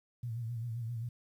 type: tone with vibrato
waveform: sine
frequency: 116.54 Hz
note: A#2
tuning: in tune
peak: -35 dBFS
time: 0.23-1.09 s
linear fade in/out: 5 ms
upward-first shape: sine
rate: 7.6 Hz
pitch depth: 77 cents each way
effects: 11-bit